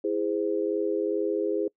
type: chord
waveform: sine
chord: E augmented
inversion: none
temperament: just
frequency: 329.6 / 412 / 515 Hz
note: E4 / G#4 / B#4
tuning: 0 / -14 / -28 cents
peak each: -29 / -27 / -31 dBFS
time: 0.04-1.68 s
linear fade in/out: 5 ms
effects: noise-tail reverb RT60 0.1 s tail -25 dB re dry